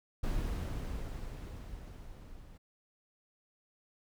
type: noise with level ramp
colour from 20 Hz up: brown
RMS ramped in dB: -33 to -52 dBFS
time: 0.23-2.58 s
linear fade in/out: 10 ms
effects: none